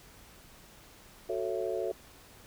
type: chord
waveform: sine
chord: F# minor seventh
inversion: none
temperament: just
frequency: 370 / 444 / 555 / 666 Hz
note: F#4 / A4 / C#5 / E5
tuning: 0 / +16 / +2 / +18 cents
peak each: -35 / -35 / -37 / -37 dBFS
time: 1.29-1.92 s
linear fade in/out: 5 ms
effects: pink hiss -55 dBFS RMS until 2.46 s